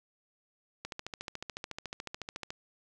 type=click train; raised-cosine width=0.2 ms; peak=-21 dBFS; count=24; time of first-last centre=0.85-2.505 s; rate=13.9 Hz; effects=none